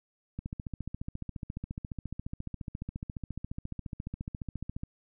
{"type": "click train", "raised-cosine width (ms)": 5, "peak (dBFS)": -24, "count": 65, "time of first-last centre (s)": [0.39, 4.834], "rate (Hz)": 14.4, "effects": []}